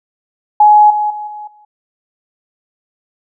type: tone with level steps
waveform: sine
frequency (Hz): 841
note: G#5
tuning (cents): +22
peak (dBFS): -3 / -12 / -21 / -25 / -42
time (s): 0.6-1.65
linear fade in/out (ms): 5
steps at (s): 0.9 / 1.1 / 1.27 / 1.47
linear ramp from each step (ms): 5
effects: none